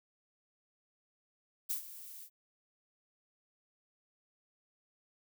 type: noise with ADSR envelope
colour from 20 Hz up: violet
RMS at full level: -34 dBFS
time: 1.69-2.3 s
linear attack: 15 ms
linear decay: 110 ms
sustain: -15 dB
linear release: 71 ms
effects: none